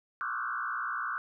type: tone with frequency modulation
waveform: sine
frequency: 1318.5 Hz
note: E6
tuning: in tune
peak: -31 dBFS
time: 0.21-1.18 s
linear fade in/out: 0 ms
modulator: 60.1 Hz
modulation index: 3.8
effects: none